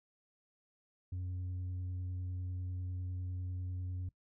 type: tone with tanh clipping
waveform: triangle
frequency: 91 Hz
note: F#2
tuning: 28 cents flat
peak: -38 dBFS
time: 1.12-4.09 s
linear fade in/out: 5 ms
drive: 8 dB
effects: noise-tail reverb RT60 0.1 s tail -19 dB re dry